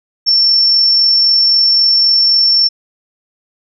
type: tone with amplitude modulation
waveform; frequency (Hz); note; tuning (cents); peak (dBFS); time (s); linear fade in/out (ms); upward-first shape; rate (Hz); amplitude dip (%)
sine; 5420; E8; +47; -6; 0.26-2.69; 20; sine; 43.8; 25
effects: none